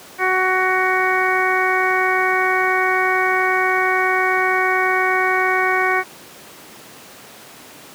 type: harmonic tone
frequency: 372.6 Hz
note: F#4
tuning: 12 cents sharp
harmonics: 1 / 2 / 3 / 4 / 5 / 6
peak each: -22 / -22 / -22 / -22 / -22 / -22 dBFS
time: 0.18-6.04 s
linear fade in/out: 50 ms
effects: pink hiss -40 dBFS RMS until 7.94 s + high-pass 200 Hz 12 dB/octave